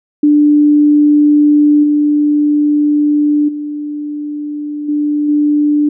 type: tone with level steps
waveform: sine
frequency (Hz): 295.6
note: D4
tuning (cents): +11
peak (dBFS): -5 / -8 / -18 / -11 / -8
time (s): 0.23-5.89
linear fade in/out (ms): 5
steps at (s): 1.83 / 3.48 / 4.88 / 5.28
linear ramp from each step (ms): 10
effects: none